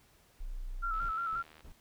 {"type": "tone", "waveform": "sine", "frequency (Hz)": 30.87, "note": "B0", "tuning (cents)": 0, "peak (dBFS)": -36, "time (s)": [0.4, 1.11], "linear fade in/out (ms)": 10}
{"type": "tone with vibrato", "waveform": "sine", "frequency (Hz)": 1342, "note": "E6", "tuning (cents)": 31, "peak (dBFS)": -32, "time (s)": [0.82, 1.43], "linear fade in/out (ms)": 20, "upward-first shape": "square", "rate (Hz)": 5.6, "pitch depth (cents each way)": 44}
{"type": "click train", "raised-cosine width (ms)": 0.3, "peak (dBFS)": -39, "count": 53, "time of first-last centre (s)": [0.94, 1.607], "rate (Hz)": 78}
{"type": "noise bursts", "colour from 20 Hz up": "brown", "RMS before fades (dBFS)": -49, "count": 3, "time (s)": [1.01, 1.721], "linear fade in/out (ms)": 2, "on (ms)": 77, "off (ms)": 240}
{"effects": ["pink hiss -65 dBFS RMS until 1.8 s"]}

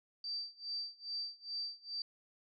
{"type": "tone with tremolo", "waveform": "sine", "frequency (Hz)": 4657, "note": "D8", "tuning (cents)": -15, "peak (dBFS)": -36, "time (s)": [0.24, 2.02], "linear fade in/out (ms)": 2, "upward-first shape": "sine", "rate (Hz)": 2.4, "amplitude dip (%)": 95, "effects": []}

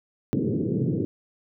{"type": "band-pass noise", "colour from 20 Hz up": "pink", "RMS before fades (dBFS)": -25, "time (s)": [0.33, 1.05], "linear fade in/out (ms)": 0, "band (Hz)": [110, 440], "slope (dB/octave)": 48, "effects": []}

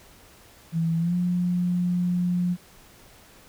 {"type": "tone with pitch glide", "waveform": "sine", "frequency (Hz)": [164.81, 177.66], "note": ["E3", "F3"], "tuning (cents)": [0, 30], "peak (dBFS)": -21, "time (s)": [0.72, 2.57], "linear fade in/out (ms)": 50, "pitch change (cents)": 130, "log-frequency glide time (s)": [0.98, 1.15], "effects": ["pink hiss -52 dBFS RMS until 3.48 s"]}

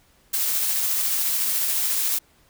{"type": "noise with tremolo", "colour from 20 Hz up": "blue", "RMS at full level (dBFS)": -22, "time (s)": [0.33, 2.19], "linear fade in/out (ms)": 10, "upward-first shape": "triangle", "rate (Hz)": 14, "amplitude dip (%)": 25, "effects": ["pink hiss -59 dBFS RMS until 2.49 s"]}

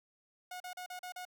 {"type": "tone bursts", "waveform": "sawtooth", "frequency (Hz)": 726, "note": "F#5", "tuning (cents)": -33, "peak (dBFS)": -38, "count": 6, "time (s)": [0.51, 1.252], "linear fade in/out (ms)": 5, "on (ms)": 92, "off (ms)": 38, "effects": []}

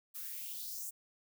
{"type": "noise with high-pass filter sweep", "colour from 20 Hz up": "violet", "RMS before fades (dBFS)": -43, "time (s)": [0.14, 0.91], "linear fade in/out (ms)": 20, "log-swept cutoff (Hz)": [1200, 7700], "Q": 3.1, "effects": []}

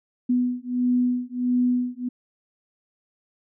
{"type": "beating tone pair", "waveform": "sine", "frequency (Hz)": [246.9, 248.4], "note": ["B3", "B3"], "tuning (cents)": [0, 10], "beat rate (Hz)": 1.5, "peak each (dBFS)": -23, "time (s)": [0.29, 2.09], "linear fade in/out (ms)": 10, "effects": []}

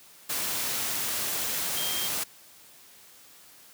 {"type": "tone in noise", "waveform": "sine", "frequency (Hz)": 3195, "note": "G7", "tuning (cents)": 32, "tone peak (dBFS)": -33, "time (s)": [1.76, 2.08], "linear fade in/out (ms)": 10, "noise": "white", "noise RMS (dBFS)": -30, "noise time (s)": [0.29, 2.24], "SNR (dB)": -6, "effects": ["white hiss -53 dBFS RMS until 3.73 s", "high-pass 80 Hz 12 dB/octave"]}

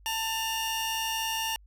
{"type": "tone pair together", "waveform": "sawtooth", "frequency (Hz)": [892.7, 2836], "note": ["A5", "F7"], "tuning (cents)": [25, 26], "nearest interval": "octave + minor sixth", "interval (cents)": 2001, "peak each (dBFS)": -28, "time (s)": [0.06, 1.56], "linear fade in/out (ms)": 0, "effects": ["added 50 Hz sine -52 dBFS peak until 1.66 s"]}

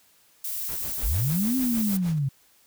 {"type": "noise", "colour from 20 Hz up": "violet", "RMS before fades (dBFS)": -31, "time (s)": [0.44, 1.97], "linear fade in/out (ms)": 5}
{"type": "noise with tremolo", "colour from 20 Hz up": "pink", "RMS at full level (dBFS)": -40, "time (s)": [0.68, 2.19], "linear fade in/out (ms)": 10, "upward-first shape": "sine", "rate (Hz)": 6.6, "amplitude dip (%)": 85}
{"type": "linear two-way sweep", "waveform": "sine", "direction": "up then down", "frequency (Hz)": [36.71, 264.3, 130.2], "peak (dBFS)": -22, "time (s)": [1.03, 2.29], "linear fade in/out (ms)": 10, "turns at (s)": 1.57}
{"effects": ["white hiss -60 dBFS RMS until 2.66 s"]}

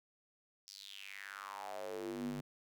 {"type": "tone with high-pass filter sweep", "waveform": "square", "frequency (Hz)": 49.39, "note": "G1", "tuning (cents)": 14, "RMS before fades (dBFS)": -45, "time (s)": [0.67, 2.41], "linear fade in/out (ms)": 10, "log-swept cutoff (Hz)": [5300, 180], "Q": 5.2, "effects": []}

